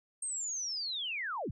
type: linear sweep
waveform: sine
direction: down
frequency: 8600 to 55.1 Hz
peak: -34 dBFS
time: 0.22-1.51 s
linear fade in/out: 5 ms
effects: none